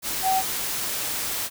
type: tone in noise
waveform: sine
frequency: 760 Hz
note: F#5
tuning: 46 cents sharp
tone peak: -19 dBFS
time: 0.22-0.43 s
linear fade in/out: 50 ms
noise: white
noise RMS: -28 dBFS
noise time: 0.02-1.5 s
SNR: +6 dB
effects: none